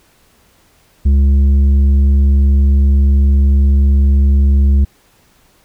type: tone with tanh clipping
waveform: triangle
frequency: 69.3 Hz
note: C#2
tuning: in tune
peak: -8 dBFS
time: 1.05-4.85 s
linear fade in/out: 10 ms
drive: 11 dB
effects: pink hiss -52 dBFS RMS until 5.64 s